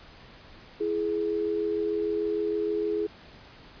sine tone pair together, 333.2 / 419.8 Hz, E4 / G#4, +19 / +19 cents, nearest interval major third, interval 400 cents, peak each -31 / -26 dBFS, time 0.8-3.07 s, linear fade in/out 10 ms, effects pink hiss -50 dBFS RMS until 3.8 s + resampled to 11025 Hz

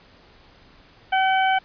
harmonic tone, 762 Hz, G5, 49 cents flat, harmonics 1 / 2 / 3 / 4, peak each -18 / -24 / -28 / -30 dBFS, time 1.12-1.59 s, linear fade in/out 10 ms, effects pink hiss -52 dBFS RMS until 1.64 s + resampled to 11025 Hz

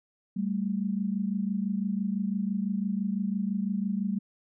sine tone pair together, 194.84 / 220.8 Hz, G3 / A3, -10 / +6 cents, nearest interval major second, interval 216 cents, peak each -28 / -31 dBFS, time 0.36-4.19 s, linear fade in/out 10 ms, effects none

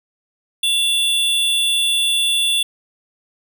square tone pair together, 2751 / 3466 Hz, F7 / A7, -27 / -27 cents, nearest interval major third, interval 400 cents, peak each -25 / -16 dBFS, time 0.63-2.63 s, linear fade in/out 5 ms, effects none

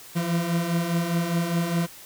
40% pulse beating tone pair, 166.4 / 171.3 Hz, E3 / F3, +17 / -33 cents, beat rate 4.9 Hz, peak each -28 / -23 dBFS, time 0.15-1.87 s, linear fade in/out 20 ms, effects white hiss -45 dBFS RMS until 2.05 s

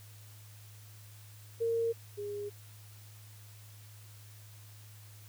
sine tone pair in turn, 460 / 409.8 Hz, A#4 / G#4, -23 / -23 cents, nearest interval major second, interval 200 cents, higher first, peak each -28 / -36 dBFS, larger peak first, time 1.6-1.93 / 2.17-2.5 s, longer neither, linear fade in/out 20 ms, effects added 105 Hz sine -51 dBFS peak until 5.28 s + white hiss -58 dBFS RMS until 5.28 s

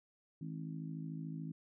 harmonic tone, 53.6 Hz, A1, 45 cents flat, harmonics 3 / 4 / 5 / 6, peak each -42 / -50 / -47 / -55 dBFS, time 0.41-1.52 s, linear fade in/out 5 ms, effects none

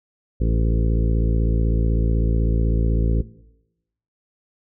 harmonic tone with a mistuned harmonic, 56 Hz, A1, 31 cents sharp, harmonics 1 / 2 / 3 / 4 / 5 / 6 / 7 / 8 / 9, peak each -18 / -24 / -28 / -30 / -32 / -34 / -35 / -36 / -37 dBFS, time 0.4-3.22 s, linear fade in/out 10 ms, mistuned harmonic 7, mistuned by +18 cents, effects noise-tail reverb RT60 0.9 s tail -18 dB re dry

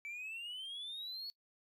triangle exponential sweep, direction up, 2300 to 4437 Hz, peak -40 dBFS, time 0.05-1.3 s, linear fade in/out 0 ms, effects noise-tail reverb RT60 0.1 s tail -22 dB re dry + tanh soft clip ceiling -36 dBFS

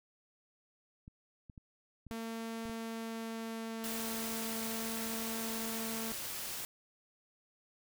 clicks, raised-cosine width 5 ms, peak -38 dBFS, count 7, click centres 1.079 / 1.498 / 1.578 / 2.067 / 2.112 / 2.655 / 2.696 s
sawtooth tone with pitch glide, 226.9 to 225.2 Hz, A#3 to A3, -47 to +40 cents, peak -35 dBFS, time 2.11-6.12 s, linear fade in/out 0 ms, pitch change -13 cents, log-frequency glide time 2.65-3.88 s
white noise, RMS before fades -41 dBFS, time 3.84-6.65 s, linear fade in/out 0 ms
effects none

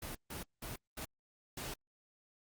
pink noise bursts at uneven times, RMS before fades -43 dBFS, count 5, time 0.02-0.15 / 0.3-0.43 / 0.62-0.76 / 0.97-1.05 / 1.57-1.74 s, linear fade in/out 5 ms, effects Opus 24 kbps

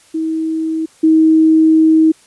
sine tone pair in turn, 320.1 / 317.9 Hz, D#4 / D#4, +49 / +37 cents, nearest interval unison, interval 12 cents, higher first, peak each -15 / -6 dBFS, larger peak second, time 0.14-0.86 / 1.03-2.12 s, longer second, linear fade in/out 10 ms, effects white hiss -48 dBFS RMS until 2.26 s + resampled to 24000 Hz

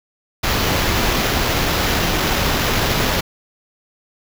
pink noise with sample-and-hold, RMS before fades -18 dBFS, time 0.43-3.21 s, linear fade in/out 10 ms, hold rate 8820 Hz, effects none

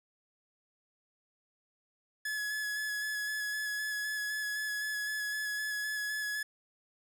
45% pulse tone with vibrato, 1700 Hz, G#6, 40 cents sharp, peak -33 dBFS, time 2.25-6.43 s, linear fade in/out 5 ms, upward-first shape square, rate 3.9 Hz, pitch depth 15 cents each way, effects 11-bit

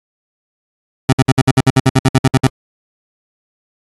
25% pulse tone bursts, 131.4 Hz, C3, 8 cents sharp, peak -3 dBFS, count 15, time 1.09-2.472 s, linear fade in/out 5 ms, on 38 ms, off 58 ms, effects AAC 32 kbps

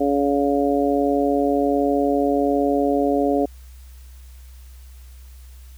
harmonic tone, 141.3 Hz, C#3, 34 cents sharp, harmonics 2 / 3 / 4 / 5, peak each -20 / -22 / -23 / -24 dBFS, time 0-3.46 s, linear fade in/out 10 ms, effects added 63 Hz sine -39 dBFS peak until 5.77 s + white hiss -54 dBFS RMS until 5.77 s

